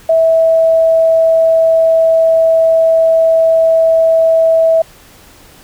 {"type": "tone", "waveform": "sine", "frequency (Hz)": 652, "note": "E5", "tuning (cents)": -19, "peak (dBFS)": -6, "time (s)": [0.09, 4.82], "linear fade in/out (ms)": 5, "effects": ["pink hiss -41 dBFS RMS until 5.63 s"]}